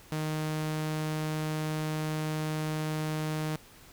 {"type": "tone", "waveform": "sawtooth", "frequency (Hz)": 155, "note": "D#3", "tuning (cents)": -6, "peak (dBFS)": -26, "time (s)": [0.12, 3.56], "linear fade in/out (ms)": 0, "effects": ["pink hiss -54 dBFS RMS until 3.92 s"]}